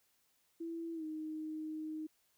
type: tone with pitch glide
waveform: sine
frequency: 332 to 311.6 Hz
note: E4 to D#4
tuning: +12 to +3 cents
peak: -39 dBFS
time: 0.6-2.07 s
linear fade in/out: 10 ms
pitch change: -109 cents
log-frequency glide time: 0.94-1.04 s
effects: white hiss -75 dBFS RMS until 2.37 s